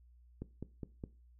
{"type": "click train", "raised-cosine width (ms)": 3, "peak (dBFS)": -28, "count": 4, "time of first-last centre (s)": [0.42, 1.039], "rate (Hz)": 4.85, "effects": ["noise-tail reverb RT60 0.3 s tail -18 dB re dry", "added 60 Hz sine -59 dBFS peak until 1.39 s"]}